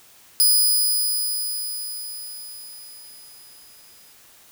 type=tone with exponential decay; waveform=5% pulse; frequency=4978 Hz; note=D#8; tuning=in tune; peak=-6 dBFS; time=0.4-4.13 s; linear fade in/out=0 ms; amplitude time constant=810 ms; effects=white hiss -51 dBFS RMS until 4.51 s